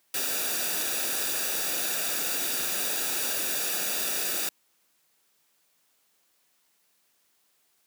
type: noise with comb filter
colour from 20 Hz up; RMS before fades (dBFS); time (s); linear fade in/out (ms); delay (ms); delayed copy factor
white; -29; 0.14-4.49; 2; 0.95; -0.6
effects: white hiss -69 dBFS RMS until 7.86 s + high-pass 150 Hz 12 dB/octave